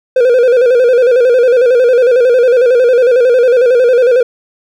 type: tone with vibrato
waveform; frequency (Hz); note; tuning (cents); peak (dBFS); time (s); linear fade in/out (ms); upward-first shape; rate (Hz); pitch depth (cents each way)
triangle; 493.9; B4; 0; -3; 0.16-4.23; 5; square; 11; 71
effects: none